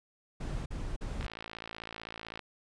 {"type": "noise bursts", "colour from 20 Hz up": "brown", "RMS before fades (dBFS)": -36, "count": 3, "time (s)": [0.4, 1.268], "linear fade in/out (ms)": 10, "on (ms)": 260, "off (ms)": 44}
{"type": "click train", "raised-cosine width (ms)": 0.3, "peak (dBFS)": -25, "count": 67, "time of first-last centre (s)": [1.21, 2.393], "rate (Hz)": 55.8}
{"effects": ["resampled to 22050 Hz"]}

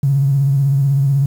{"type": "tone with vibrato", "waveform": "triangle", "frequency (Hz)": 138.3, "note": "C#3", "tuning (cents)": -4, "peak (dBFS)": -7, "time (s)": [0.03, 1.26], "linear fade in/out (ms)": 5, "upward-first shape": "triangle", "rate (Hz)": 16, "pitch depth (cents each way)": 72, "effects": ["tanh soft clip ceiling -9 dBFS", "7-bit"]}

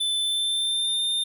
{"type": "tone with pitch glide", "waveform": "square", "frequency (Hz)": [3520, 3615], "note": ["A7", "A7"], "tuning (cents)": [0, 46], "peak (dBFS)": -23, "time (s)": [0, 1.24], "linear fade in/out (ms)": 10, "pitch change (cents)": 46, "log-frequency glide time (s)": [0.2, 1.04], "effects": []}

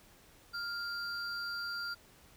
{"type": "tone pair together", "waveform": "triangle", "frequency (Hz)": [1400, 4709], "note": ["F6", "D8"], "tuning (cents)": [4, 4], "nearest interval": "octave + major sixth", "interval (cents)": 2100, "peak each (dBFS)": [-36, -40], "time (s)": [0.53, 1.95], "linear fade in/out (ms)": 20, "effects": ["pink hiss -61 dBFS RMS until 2.36 s"]}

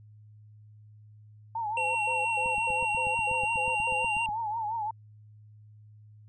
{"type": "tone with vibrato", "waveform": "sine", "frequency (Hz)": 880, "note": "A5", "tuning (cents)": 0, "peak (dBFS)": -29, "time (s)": [1.55, 4.91], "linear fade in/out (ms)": 5, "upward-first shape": "triangle", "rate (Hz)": 5.7, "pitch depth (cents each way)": 120}
{"type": "tone bursts", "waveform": "sine", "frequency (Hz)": 513, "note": "C5", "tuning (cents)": -34, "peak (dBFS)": -35, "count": 8, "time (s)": [1.77, 4.05], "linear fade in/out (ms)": 5, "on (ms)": 180, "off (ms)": 120}
{"type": "tone with pitch glide", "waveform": "triangle", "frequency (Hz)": [2734, 2766], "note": ["F7", "F7"], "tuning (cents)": [-37, -17], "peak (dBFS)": -27, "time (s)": [1.77, 4.26], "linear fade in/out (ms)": 2, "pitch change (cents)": 20, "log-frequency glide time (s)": [2.47, 4.09]}
{"type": "click train", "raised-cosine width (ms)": 5, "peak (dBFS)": -30, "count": 16, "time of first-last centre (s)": [2.46, 4.289], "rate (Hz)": 8.2}
{"effects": ["added 106 Hz sine -50 dBFS peak until 6.28 s", "resampled to 22050 Hz"]}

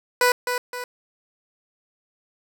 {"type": "tone with echo", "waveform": "15% pulse", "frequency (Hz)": 493.9, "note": "B4", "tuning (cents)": 0, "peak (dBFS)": -9, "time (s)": [0.21, 0.32], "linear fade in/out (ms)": 2, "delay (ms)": 260, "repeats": 2, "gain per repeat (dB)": -7, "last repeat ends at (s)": 0.84, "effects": []}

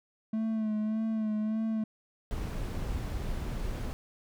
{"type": "tone with vibrato", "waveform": "triangle", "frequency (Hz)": 217.8, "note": "A3", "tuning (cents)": -17, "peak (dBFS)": -26, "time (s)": [0.33, 1.84], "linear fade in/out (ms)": 5, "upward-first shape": "sine", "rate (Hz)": 1.7, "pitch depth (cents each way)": 37}
{"type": "noise", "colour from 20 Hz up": "brown", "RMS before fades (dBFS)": -34, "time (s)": [2.31, 3.93], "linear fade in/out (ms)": 0}
{"type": "click", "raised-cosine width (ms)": 3, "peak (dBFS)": -32, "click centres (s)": 3.812}
{"effects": []}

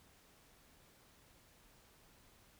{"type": "silence", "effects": ["pink hiss -66 dBFS RMS until 2.59 s"]}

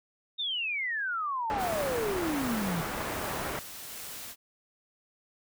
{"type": "exponential sweep", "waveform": "sine", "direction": "down", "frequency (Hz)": [3735, 157.9], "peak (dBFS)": -29, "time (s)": [0.38, 2.82], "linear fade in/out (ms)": 20}
{"type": "low-pass noise", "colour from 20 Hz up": "white", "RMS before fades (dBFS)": -35, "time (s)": [1.5, 3.59], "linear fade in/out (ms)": 0, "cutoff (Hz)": 1300, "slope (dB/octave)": 12}
{"type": "noise with tremolo", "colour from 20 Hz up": "white", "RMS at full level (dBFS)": -41, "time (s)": [1.57, 4.36], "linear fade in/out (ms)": 50, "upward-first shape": "sine", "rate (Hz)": 1.3, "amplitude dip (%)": 25}
{"effects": []}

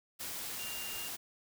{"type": "tone in noise", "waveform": "sine", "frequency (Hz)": 2794, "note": "F7", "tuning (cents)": 0, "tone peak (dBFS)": -44, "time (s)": [0.58, 1.09], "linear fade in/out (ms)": 20, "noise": "white", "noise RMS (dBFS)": -41, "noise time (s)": [0.19, 1.17], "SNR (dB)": -6, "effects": []}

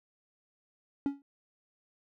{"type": "tone with exponential decay", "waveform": "triangle", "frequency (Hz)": 280, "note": "C#4", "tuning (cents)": 18, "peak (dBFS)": -22, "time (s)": [1.06, 1.22], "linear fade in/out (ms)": 1, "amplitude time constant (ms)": 34, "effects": []}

